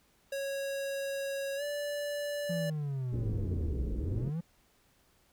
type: tone with pitch glide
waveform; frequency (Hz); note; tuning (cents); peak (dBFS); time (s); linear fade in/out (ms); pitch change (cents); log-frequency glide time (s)
square; 551 to 581.7; C#5 to D5; -11 to -17; -34; 0.32-2.7; 5; +94; 1.56-1.63
type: linear two-way sweep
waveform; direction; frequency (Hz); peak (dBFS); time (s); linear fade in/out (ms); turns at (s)
triangle; down then up; 174.61 to 52.2 to 174.61; -30; 2.49-4.41; 10; 3.95
type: low-pass noise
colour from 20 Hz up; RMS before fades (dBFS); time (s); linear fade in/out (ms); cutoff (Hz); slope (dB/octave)
pink; -37; 3.12-4.3; 10; 460; 48
effects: pink hiss -68 dBFS RMS until 5.32 s